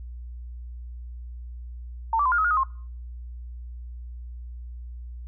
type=tone with pitch steps; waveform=sine; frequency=904 / 1160 / 1020 / 1413 / 1274 / 1426 / 1255 / 1065 Hz; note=A5 / D6 / C6 / F6 / D#6 / F6 / D#6 / C6; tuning=+47 / -22 / -44 / +20 / +41 / +36 / +15 / +30 cents; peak=-19 dBFS; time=2.13-2.634 s; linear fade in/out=2 ms; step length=63 ms; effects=noise-tail reverb RT60 0.5 s tail -24 dB re dry + added 60 Hz sine -35 dBFS peak until 5.27 s